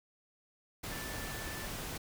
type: tone in noise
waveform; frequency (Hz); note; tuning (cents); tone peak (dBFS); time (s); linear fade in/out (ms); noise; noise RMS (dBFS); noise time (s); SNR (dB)
sine; 1761; A6; +1; -47; 0.91-1.66; 10; pink; -41; 0.83-1.98; -9
effects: none